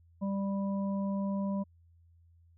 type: harmonic tone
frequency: 197.1 Hz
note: G3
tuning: 10 cents sharp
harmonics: 1 / 3 / 5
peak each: -30 / -40 / -44 dBFS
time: 0.21-1.64 s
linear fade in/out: 20 ms
effects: added 84 Hz sine -59 dBFS peak until 2.57 s